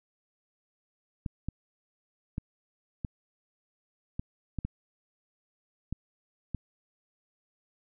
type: clicks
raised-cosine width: 5 ms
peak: -20 dBFS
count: 9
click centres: 1.262 / 1.486 / 2.381 / 3.048 / 4.195 / 4.587 / 4.65 / 5.926 / 6.547 s
effects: none